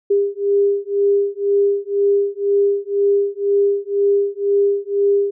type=beating tone pair; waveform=sine; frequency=401 / 403 Hz; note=G4 / G4; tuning=+39 / +48 cents; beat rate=2 Hz; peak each=-17 dBFS; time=0.1-5.31 s; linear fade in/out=10 ms; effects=none